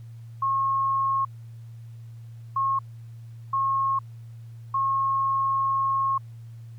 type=tone bursts at uneven times; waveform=sine; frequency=1084 Hz; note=C#6; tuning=39 cents flat; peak=-21 dBFS; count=4; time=0.42-1.25 / 2.56-2.79 / 3.53-3.99 / 4.74-6.18 s; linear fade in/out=5 ms; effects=added 115 Hz sine -39 dBFS peak until 6.78 s + pink hiss -64 dBFS RMS until 6.78 s